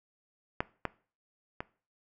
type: clicks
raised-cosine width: 0.5 ms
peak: -13 / -15 / -20 dBFS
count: 3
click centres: 0.605 / 0.853 / 1.605 s
effects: noise-tail reverb RT60 0.4 s tail -20 dB re dry